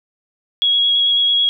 sine tone with vibrato, 3320 Hz, G#7, 1 cent flat, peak -12 dBFS, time 0.62-1.49 s, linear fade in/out 0 ms, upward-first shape square, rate 9.1 Hz, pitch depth 9 cents each way, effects none

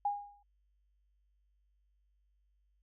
sine tone with exponential decay, 816 Hz, G#5, 31 cents flat, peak -27 dBFS, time 0.05-0.43 s, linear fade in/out 5 ms, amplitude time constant 82 ms, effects added 50 Hz sine -70 dBFS peak until 2.82 s

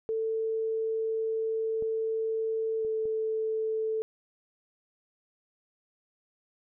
sine tone with pitch glide, 444.6 to 440 Hz, A4 to A4, +18 to 0 cents, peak -27 dBFS, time 0.09-4.02 s, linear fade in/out 0 ms, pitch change -18 cents, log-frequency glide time 2.79-2.84 s
clicks, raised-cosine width 2 ms, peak -30 / -35 / -34 dBFS, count 3, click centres 1.824 / 2.849 / 3.055 s
effects none

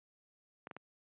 clicks, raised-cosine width 0.5 ms, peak -30 dBFS, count 3, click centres 0.671 / 0.712 / 0.766 s, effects high-pass 150 Hz 12 dB/octave + resampled to 8000 Hz

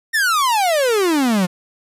45% pulse exponential sweep, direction down, 1864.7 to 173.1 Hz, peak -14 dBFS, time 0.13-1.47 s, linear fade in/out 20 ms, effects resampled to 32000 Hz

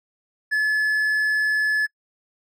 triangle tone, 1719 Hz, A6, 41 cents flat, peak -16 dBFS, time 0.51-1.87 s, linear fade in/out 20 ms, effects noise-tail reverb RT60 0.1 s tail -26 dB re dry

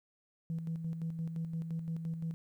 sine tone with tremolo, 163.9 Hz, E3, 10 cents flat, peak -32 dBFS, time 0.5-2.34 s, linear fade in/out 0 ms, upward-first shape square, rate 5.8 Hz, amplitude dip 50%, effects tanh soft clip ceiling -30 dBFS + 12-bit

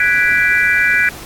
sine chord, G# half-diminished seventh, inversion third, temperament equal, 1480 / 1661.2 / 1975.5 / 2349 Hz, F#6 / G#6 / B6 / D7, 0 / 0 / 0 / 0 cents, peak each -16 dBFS, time 0-1.09 s, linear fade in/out 2 ms, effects pink hiss -33 dBFS RMS until 1.25 s + AAC 64 kbps

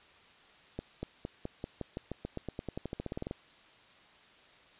accelerating click train, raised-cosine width 2 ms, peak -23 dBFS, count 23, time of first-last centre 0.79-3.311 s, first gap 240 ms, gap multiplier 0.92, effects white hiss -59 dBFS RMS until 4.79 s + resampled to 8000 Hz

